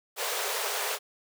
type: high-pass noise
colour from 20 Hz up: pink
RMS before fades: -31 dBFS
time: 0.16-0.99 s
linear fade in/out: 50 ms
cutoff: 400 Hz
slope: 96 dB/octave
effects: none